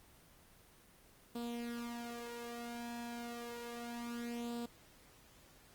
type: tone with flanger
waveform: sawtooth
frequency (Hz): 236.9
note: A#3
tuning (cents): +28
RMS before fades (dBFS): -44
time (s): 1.35-4.66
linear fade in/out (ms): 5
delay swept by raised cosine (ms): 0.24 to 3.04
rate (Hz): 0.31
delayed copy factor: +0.65
effects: pink hiss -63 dBFS RMS until 5.74 s + Opus 24 kbps